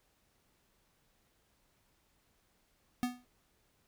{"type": "tone with exponential decay", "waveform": "square", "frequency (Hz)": 246.9, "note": "B3", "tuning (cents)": 0, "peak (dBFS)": -28, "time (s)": [3.03, 3.25], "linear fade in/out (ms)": 0, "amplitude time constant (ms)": 46, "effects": ["pink hiss -73 dBFS RMS until 3.87 s"]}